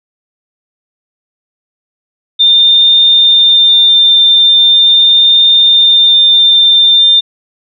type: tone with vibrato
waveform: sine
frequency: 3605 Hz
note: A7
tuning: 41 cents sharp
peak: -3 dBFS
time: 2.39-7.21 s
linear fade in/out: 20 ms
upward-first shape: triangle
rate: 0.41 Hz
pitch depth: 8 cents each way
effects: none